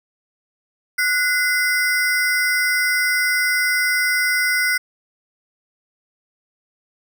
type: ring-modulated tone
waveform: square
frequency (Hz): 1760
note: A6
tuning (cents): 0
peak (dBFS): -14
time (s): 0.98-4.78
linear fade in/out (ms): 10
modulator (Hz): 290
effects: none